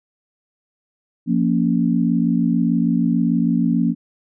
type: chord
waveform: sine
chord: Bb minor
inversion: second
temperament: just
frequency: 174.81 / 233.1 / 279.7 Hz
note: F3 / Bb3 / Db4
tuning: +2 / 0 / +16 cents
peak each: -19 / -18 / -21 dBFS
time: 1.26-3.95 s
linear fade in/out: 50 ms
effects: none